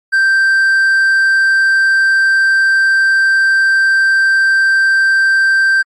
triangle tone, 1568 Hz, G6, in tune, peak -6 dBFS, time 0.12-5.83 s, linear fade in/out 20 ms, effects MP3 48 kbps

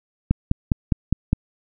click train, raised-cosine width 5 ms, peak -4 dBFS, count 6, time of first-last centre 0.31-1.33 s, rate 4.9 Hz, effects none

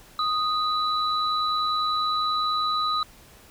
sine tone pair together, 1244.5 / 3955 Hz, D#6 / B7, 0 / +2 cents, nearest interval octave + minor sixth, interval 2002 cents, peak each -23 / -28 dBFS, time 0.19-3.03 s, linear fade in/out 2 ms, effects pink hiss -51 dBFS RMS until 3.5 s

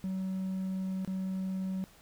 triangle tone with dropouts, 188.8 Hz, F#3, 35 cents sharp, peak -29 dBFS, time 0.04-1.84 s, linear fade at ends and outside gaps 0 ms, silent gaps 1.048-1.076 s, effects tanh soft clip ceiling -25 dBFS + pink hiss -59 dBFS RMS until 2.01 s

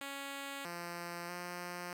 5% pulse tone with pitch steps, 277.8 / 172.8 / 176.6 Hz, C#4 / F3 / F3, +4 / -18 / +20 cents, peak -30 dBFS, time 0.01-1.93 s, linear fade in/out 2 ms, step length 640 ms, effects none

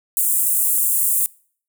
pink high-pass noise, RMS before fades -18 dBFS, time 0.17-1.26 s, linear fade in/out 0 ms, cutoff 8200 Hz, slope 48 dB/octave, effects noise-tail reverb RT60 0.5 s tail -24 dB re dry

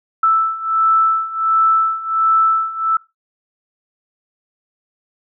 sine beating tone pair, 1318.5 / 1319.9 Hz, E6 / E6, 0 / +2 cents, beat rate 1.4 Hz, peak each -17 / -14 dBFS, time 0.23-2.97 s, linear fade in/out 5 ms, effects noise-tail reverb RT60 0.2 s tail -19 dB re dry

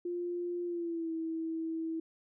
sine tone with pitch glide, 350.2 to 324.9 Hz, F4 to E4, +5 to -25 cents, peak -33 dBFS, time 0.05-2 s, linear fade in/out 5 ms, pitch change -130 cents, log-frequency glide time 0.65-1.12 s, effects none

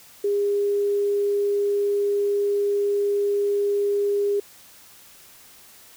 sine tone, 406 Hz, G#4, 39 cents flat, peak -19 dBFS, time 0.24-4.4 s, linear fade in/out 5 ms, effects white hiss -49 dBFS RMS until 5.96 s

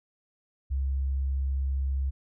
sine tone, 67.5 Hz, C#2, 45 cents flat, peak -25 dBFS, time 0.7-2.11 s, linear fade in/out 20 ms, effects none

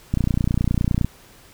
click train, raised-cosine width 5 ms, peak -7 dBFS, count 28, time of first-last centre 0.14-1.046 s, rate 29.8 Hz, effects pink hiss -49 dBFS RMS until 1.53 s

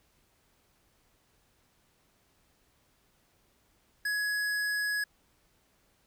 sine tone with hard clipping, 1678 Hz, G#6, 17 cents sharp, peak -30 dBFS, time 4.05-5.04 s, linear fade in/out 5 ms, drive 15 dB, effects pink hiss -69 dBFS RMS until 6.06 s

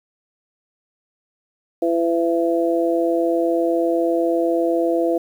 harmonic tone, 168 Hz, E3, 33 cents sharp, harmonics 2 / 3 / 4, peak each -19 / -21 / -22 dBFS, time 1.82-5.18 s, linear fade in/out 5 ms, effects 8-bit

